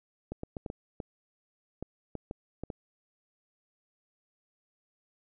clicks, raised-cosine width 2 ms, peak -23 dBFS, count 11, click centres 0.32 / 0.434 / 0.568 / 0.662 / 0.701 / 1.002 / 1.826 / 2.153 / 2.311 / 2.636 / 2.702 s, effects none

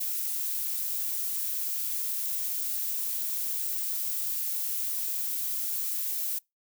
violet noise, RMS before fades -31 dBFS, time 0-6.39 s, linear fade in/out 10 ms, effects noise-tail reverb RT60 0.2 s tail -25 dB re dry

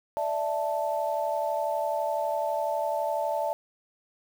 sine chord, D suspended second, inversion none, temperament equal, 587.3 / 659.3 / 880 Hz, D5 / E5 / A5, 0 / 0 / 0 cents, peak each -30 / -30 / -30 dBFS, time 0.17-3.53 s, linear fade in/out 0 ms, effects 8-bit

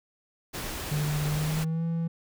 pink noise, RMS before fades -35 dBFS, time 0.53-1.65 s, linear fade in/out 20 ms
triangle tone with pitch glide, 148.8 to 166.06 Hz, D3 to E3, +23 to +13 cents, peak -24 dBFS, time 0.91-2.08 s, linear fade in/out 10 ms, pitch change +190 cents, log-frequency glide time 1.3-1.84 s
effects none

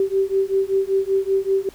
sine beating tone pair, 385.3 / 390.5 Hz, G4 / G4, -30 / -7 cents, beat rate 5.2 Hz, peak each -20 dBFS, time 0-1.69 s, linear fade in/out 2 ms, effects pink hiss -48 dBFS RMS until 1.74 s

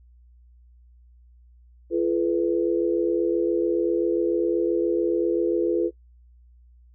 sine tone cluster, 341.4 / 427.3 / 494.7 Hz, F4 / G#4 / B4, -39 / +49 / +3 cents, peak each -22 / -26 / -26 dBFS, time 1.9-5.91 s, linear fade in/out 50 ms, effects noise-tail reverb RT60 0.1 s tail -23 dB re dry + added 60 Hz sine -50 dBFS peak until 6.94 s

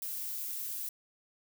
violet noise, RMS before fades -38 dBFS, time 0.02-0.89 s, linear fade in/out 2 ms, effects none

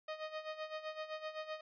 sawtooth tone with tremolo, 622.3 Hz, D#5, in tune, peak -35 dBFS, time 0.08-1.61 s, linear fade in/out 5 ms, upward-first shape sine, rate 7.8 Hz, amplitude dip 75%, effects resampled to 11025 Hz

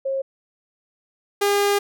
sine / sawtooth tone pair in turn, 539 / 405.1 Hz, C#5 / G#4, -49 / -43 cents, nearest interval perfect fourth, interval 494 cents, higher first, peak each -21 / -13 dBFS, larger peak second, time 0.05-0.22 / 1.41-1.79 s, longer second, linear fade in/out 10 ms, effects none

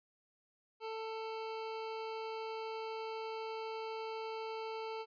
25% pulse tone, 444 Hz, A4, 16 cents sharp, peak -36 dBFS, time 0.8-5.06 s, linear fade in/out 50 ms, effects resampled to 11025 Hz

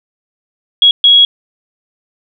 sine tone bursts at uneven times, 3322 Hz, G#7, in tune, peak -3 dBFS, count 2, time 0.82-0.91 / 1.04-1.25 s, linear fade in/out 2 ms, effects none

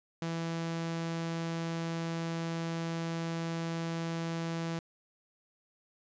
sawtooth tone, 165.8 Hz, E3, 10 cents sharp, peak -29 dBFS, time 0.22-4.79 s, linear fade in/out 2 ms, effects resampled to 16000 Hz

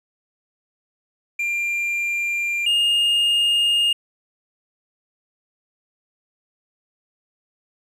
triangle tone pair in turn, 2385 / 2836 Hz, D7 / F7, +26 / +26 cents, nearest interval minor third, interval 300 cents, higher second, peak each -19 / -14 dBFS, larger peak second, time 1.39-2.66 / 2.66-3.93 s, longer neither, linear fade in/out 5 ms, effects resampled to 32000 Hz + 9-bit

